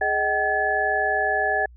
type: tone cluster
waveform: sine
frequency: 419.8 / 622 / 763 / 1711 Hz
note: G#4 / D#5 / G5 / A6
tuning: +19 / -1 / -47 / -49 cents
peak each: -29 / -27 / -24 / -23 dBFS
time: 0.01-1.66 s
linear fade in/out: 5 ms
effects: added 60 Hz sine -44 dBFS peak until 1.76 s